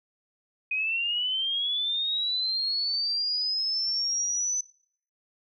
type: linear sweep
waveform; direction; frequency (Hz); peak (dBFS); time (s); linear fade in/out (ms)
sine; up; 2489 to 6060; -25; 0.71-4.61; 5
effects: noise-tail reverb RT60 0.6 s tail -23 dB re dry